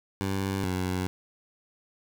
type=tone pair in turn; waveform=15% pulse; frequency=97 / 92.03 Hz; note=G2 / F#2; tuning=-18 / -9 cents; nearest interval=minor second; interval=91 cents; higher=first; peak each=-21 dBFS; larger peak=neither; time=0.21-0.64 / 0.64-1.07 s; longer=neither; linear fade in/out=0 ms; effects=none